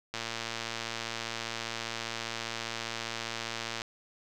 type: click train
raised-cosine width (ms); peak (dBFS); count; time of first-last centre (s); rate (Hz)
0.2; -17; 424; 0.14-3.818; 115
effects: none

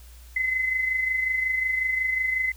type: tone with amplitude modulation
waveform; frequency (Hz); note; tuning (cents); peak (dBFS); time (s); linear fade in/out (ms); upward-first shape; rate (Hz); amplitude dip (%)
sine; 2041; C7; -44; -20; 0.36-2.52; 5; sine; 25.5; 50
effects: added 60 Hz sine -44 dBFS peak until 2.56 s + white hiss -54 dBFS RMS until 2.56 s

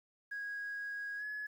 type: tone with pitch glide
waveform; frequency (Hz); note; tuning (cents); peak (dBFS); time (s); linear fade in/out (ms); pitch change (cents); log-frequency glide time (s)
sine; 1649 to 1696.3; G#6 to G#6; -13 to +36; -37; 0.31-1.47; 10; +49; 1.17-1.24
effects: tanh soft clip ceiling -35 dBFS + 11-bit

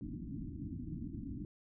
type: low-pass noise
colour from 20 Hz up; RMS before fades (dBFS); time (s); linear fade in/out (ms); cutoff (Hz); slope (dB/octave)
white; -43; 0.01-1.45; 2; 320; 96
effects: none

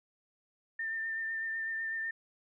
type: tone with vibrato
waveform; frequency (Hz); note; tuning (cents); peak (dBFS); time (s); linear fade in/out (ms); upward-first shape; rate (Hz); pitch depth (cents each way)
sine; 1800; A6; +39; -33; 0.79-2.11; 5; sine; 8; 19
effects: none

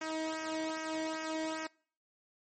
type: tone with flanger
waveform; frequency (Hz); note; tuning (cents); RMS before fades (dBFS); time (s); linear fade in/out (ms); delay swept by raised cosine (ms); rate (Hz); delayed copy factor
sawtooth; 317.3; D#4; +34; -37; 0.01-1.67; 5; 0.24 to 0.77; 2.5; -0.7
effects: noise-tail reverb RT60 0.5 s tail -24 dB re dry + MP3 32 kbps

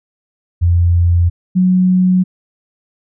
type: tone pair in turn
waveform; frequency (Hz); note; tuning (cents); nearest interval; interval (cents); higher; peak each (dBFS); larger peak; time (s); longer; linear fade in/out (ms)
sine; 86.5 / 183.79; F2 / F#3; -16 / -11; octave + minor second; 1305; second; -8; neither; 0.61-1.3 / 1.55-2.24; neither; 20
effects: none

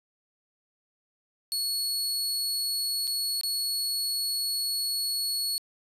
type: tone with dropouts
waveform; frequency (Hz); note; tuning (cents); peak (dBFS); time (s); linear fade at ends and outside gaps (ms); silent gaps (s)
sawtooth; 4372; C#8; -25; -24; 1.52-5.58; 0; 3.071-3.076 / 3.411-3.434
effects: resampled to 32000 Hz + 11-bit

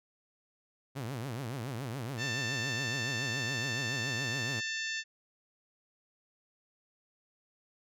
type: tone with vibrato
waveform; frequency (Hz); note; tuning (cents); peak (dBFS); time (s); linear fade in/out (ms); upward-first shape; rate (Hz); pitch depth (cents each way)
sawtooth; 124.9; B2; +20; -32; 0.95-4.61; 20; triangle; 7.1; 280
type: harmonic tone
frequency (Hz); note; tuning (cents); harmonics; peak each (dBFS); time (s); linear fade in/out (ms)
890; A5; +20; 2 / 3 / 4 / 5 / 6 / 7 / 8; -36 / -40 / -42 / -44 / -46 / -47 / -48; 2.17-5.04; 50
effects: none

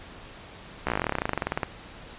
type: slowing click train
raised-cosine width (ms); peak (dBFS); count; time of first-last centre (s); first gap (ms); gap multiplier
0.5; -10; 25; 0.87-1.632; 15; 1.06
effects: pink hiss -45 dBFS RMS until 2.18 s + resampled to 8000 Hz

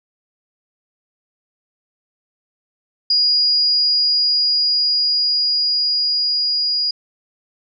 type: tone with level ramp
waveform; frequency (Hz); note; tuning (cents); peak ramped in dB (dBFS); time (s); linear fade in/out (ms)
sine; 4879; D#8; -35; -12 to -16; 3.1-6.91; 5
effects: none

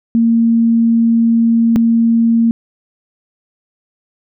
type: tone pair in turn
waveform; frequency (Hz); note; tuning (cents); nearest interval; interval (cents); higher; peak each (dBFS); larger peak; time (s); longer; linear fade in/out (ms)
sine; 230 / 230; A#3 / A#3; -23 / -23; unison; 0; neither; -8; neither; 0.15-1.76 / 1.76-2.51; first; 0
effects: none

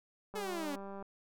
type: click train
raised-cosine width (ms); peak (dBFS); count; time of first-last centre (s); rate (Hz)
1; -33; 136; 0.34-1.025; 197
type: exponential sweep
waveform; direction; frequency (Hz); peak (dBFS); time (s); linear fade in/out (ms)
sawtooth; down; 437.3 to 271.5; -33; 0.35-0.76; 10
effects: none

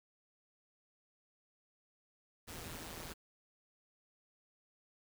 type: noise with amplitude modulation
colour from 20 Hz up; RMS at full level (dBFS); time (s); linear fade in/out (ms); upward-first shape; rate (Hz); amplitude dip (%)
pink; -44; 2.47-3.14; 20; sine; 164; 70
effects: none

